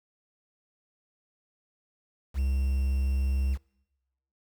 triangle tone with quantisation, 66.8 Hz, C2, 36 cents sharp, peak -22 dBFS, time 2.34-3.58 s, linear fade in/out 50 ms, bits 8, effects noise-tail reverb RT60 0.9 s tail -24 dB re dry

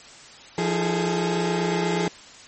30% pulse tone cluster, 172.7 / 316.5 / 414.6 / 442.6 Hz, F3 / D#4 / G#4 / A4, -19 / +30 / -3 / +10 cents, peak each -22 / -30 / -23 / -29 dBFS, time 0.58-2.08 s, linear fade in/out 2 ms, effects white hiss -45 dBFS RMS until 2.47 s + MP3 32 kbps

